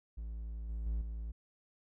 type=tone with level steps; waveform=triangle; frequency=55.6 Hz; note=A1; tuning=19 cents sharp; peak=-37 / -34 / -30 / -36 dBFS; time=0.17-1.32 s; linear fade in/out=10 ms; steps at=0.69 / 0.86 / 1.01 s; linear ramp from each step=5 ms; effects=none